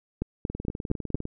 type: two click trains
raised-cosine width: 3 ms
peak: -20 / -14 dBFS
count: 16 / 5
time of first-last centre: 0.5-1.254 / 0.22-1.146 s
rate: 19.9 / 4.32 Hz
effects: none